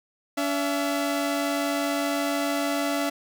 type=tone pair together; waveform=sawtooth; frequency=285.2 / 670 Hz; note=C#4 / E5; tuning=+49 / +28 cents; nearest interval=octave + minor third; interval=1479 cents; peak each=-22 / -24 dBFS; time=0.37-3.1 s; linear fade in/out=10 ms; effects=none